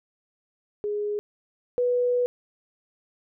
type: tone pair in turn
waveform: sine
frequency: 415.3 / 491.3 Hz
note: G#4 / B4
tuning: 0 / -9 cents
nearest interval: minor third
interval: 291 cents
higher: second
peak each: -25 / -20 dBFS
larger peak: second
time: 0.84-1.19 / 1.78-2.26 s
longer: second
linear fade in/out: 0 ms
effects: none